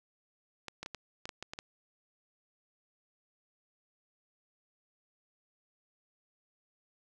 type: clicks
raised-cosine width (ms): 0.2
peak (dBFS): -23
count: 9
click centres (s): 0.683 / 0.83 / 0.861 / 0.947 / 1.255 / 1.292 / 1.426 / 1.535 / 1.589
effects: none